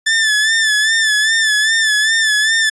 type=tone with vibrato; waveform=sawtooth; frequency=1752 Hz; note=A6; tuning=8 cents flat; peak=-8 dBFS; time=0.06-2.7 s; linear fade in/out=10 ms; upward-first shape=sine; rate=2.5 Hz; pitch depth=58 cents each way; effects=resampled to 22050 Hz